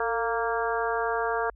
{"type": "harmonic tone with a mistuned harmonic", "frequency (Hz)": 232, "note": "A#3", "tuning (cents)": -8, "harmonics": [2, 3, 4, 5, 6, 7], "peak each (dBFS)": [-29, -31, -32, -33, -34, -34], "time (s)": [0, 1.5], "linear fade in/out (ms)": 2, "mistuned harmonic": 2, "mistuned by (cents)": -42, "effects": ["added 50 Hz sine -49 dBFS peak until 1.55 s"]}